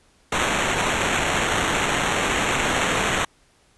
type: noise with sample-and-hold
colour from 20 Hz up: blue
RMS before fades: -22 dBFS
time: 0.32-3.25 s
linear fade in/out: 5 ms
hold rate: 4900 Hz
effects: pink hiss -59 dBFS RMS until 3.77 s + resampled to 24000 Hz